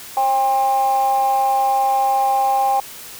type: tone with amplitude modulation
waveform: sine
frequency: 800 Hz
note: G5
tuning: 35 cents sharp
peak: -10 dBFS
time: 0.17-2.8 s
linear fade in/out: 2 ms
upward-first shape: sine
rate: 261 Hz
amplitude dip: 65%
effects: tanh soft clip ceiling -8 dBFS + white hiss -36 dBFS RMS until 3.19 s